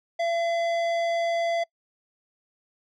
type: tone with tanh clipping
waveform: sine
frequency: 677 Hz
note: E5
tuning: 46 cents sharp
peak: -25 dBFS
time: 0.19-1.64 s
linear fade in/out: 10 ms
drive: 14 dB
effects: noise-tail reverb RT60 0.1 s tail -24 dB re dry